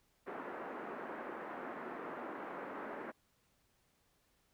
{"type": "band-pass noise", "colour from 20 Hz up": "pink", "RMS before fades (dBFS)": -45, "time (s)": [0.26, 3.12], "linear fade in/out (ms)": 20, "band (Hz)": [250, 1700], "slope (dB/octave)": 24, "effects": ["pink hiss -75 dBFS RMS until 4.53 s"]}